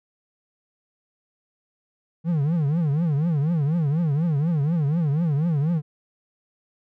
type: tone with vibrato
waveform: triangle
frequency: 155.6 Hz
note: D#3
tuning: in tune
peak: -17 dBFS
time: 2.24-5.82 s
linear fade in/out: 50 ms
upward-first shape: triangle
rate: 4.1 Hz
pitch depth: 240 cents each way
effects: none